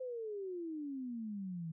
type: exponential sweep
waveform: sine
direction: down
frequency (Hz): 523.3 to 158.1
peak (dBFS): -39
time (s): 0-1.72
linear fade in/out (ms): 10
effects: none